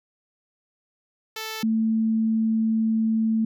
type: tone pair in turn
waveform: 5% pulse / sine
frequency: 440 / 222.2 Hz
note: A4 / A3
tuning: 0 / +17 cents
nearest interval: octave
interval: 1183 cents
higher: first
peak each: -19 dBFS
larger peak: neither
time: 1.36-1.63 / 1.63-3.45 s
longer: second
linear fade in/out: 5 ms
effects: none